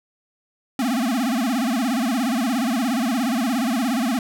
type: tone with vibrato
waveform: square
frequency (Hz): 245.3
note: B3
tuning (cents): -12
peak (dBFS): -20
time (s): 0.79-4.19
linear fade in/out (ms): 2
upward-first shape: sine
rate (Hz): 17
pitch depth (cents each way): 210
effects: none